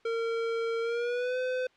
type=tone with pitch glide; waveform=square; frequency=458.3 to 508.5 Hz; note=A#4 to C5; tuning=-29 to -50 cents; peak=-29 dBFS; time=0.05-1.67 s; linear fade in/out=5 ms; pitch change=+179 cents; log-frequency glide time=0.81-1.38 s; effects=white hiss -64 dBFS RMS until 1.76 s + low-pass 3000 Hz 12 dB/octave